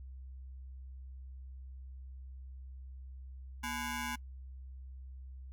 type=ring-modulated tone; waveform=15% pulse; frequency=622.3 Hz; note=D#5; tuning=in tune; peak=-27 dBFS; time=3.63-4.16 s; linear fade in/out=10 ms; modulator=384 Hz; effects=noise-tail reverb RT60 0.1 s tail -24 dB re dry + added 65 Hz sine -45 dBFS peak until 5.52 s